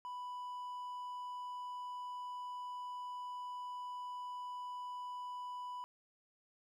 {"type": "tone", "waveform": "triangle", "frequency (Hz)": 990, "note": "B5", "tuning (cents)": 4, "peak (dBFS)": -40, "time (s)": [0.05, 5.84], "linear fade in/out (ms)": 0, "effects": []}